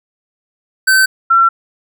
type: tone pair in turn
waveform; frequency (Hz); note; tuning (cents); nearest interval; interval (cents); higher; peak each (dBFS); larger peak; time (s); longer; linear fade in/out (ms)
square / sine; 1538 / 1355.3; G6 / E6; -33 / +48; major second; 219; first; -8 / -6; second; 0.87-1.06 / 1.3-1.49; neither; 10
effects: none